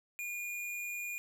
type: tone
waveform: square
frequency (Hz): 2430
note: D#7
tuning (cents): -42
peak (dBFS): -38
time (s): 0.19-1.18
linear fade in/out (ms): 0
effects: none